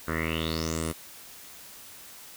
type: tone with low-pass filter sweep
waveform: 10% pulse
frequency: 80.8 Hz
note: E2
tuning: 34 cents flat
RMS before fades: -30 dBFS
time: 0.07-0.93 s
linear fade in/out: 20 ms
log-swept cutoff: 1500 to 11000 Hz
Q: 6.9
effects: white hiss -47 dBFS RMS until 2.36 s